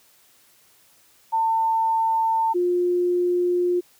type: tone pair in turn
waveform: sine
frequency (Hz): 898 / 354.9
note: A5 / F4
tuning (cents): +35 / +28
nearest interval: octave + major third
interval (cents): 1607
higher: first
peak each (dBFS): -18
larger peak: neither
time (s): 1.32-2.54 / 2.54-3.81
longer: second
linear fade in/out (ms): 20
effects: white hiss -57 dBFS RMS until 3.99 s + high-pass 60 Hz 12 dB/octave